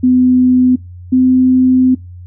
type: tone pair in turn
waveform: sine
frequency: 252.7 / 256.2 Hz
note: B3 / C4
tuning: +40 / -36 cents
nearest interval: unison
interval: 24 cents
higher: second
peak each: -6 dBFS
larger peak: neither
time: 0.03-0.76 / 1.12-1.95 s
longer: second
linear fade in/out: 10 ms
effects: noise-tail reverb RT60 0.2 s tail -20 dB re dry + added 89 Hz sine -29 dBFS peak until 2.26 s